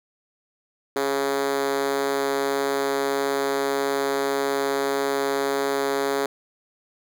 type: tone with high-pass filter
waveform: 5% pulse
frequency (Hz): 138.59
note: C#3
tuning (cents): 0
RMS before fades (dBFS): -24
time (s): 0.96-6.26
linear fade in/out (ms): 2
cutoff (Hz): 360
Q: 5.1
effects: none